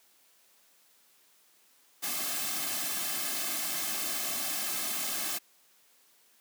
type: noise with comb filter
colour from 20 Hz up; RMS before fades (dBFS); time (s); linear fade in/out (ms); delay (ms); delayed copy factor
white; -33; 2.02-5.39; 20; 2.1; -0.75
effects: white hiss -64 dBFS RMS until 6.4 s + high-pass 200 Hz 12 dB/octave